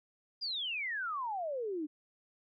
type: exponential sweep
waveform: sine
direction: down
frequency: 4978 to 289 Hz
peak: -34 dBFS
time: 0.41-1.87 s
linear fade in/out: 20 ms
effects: none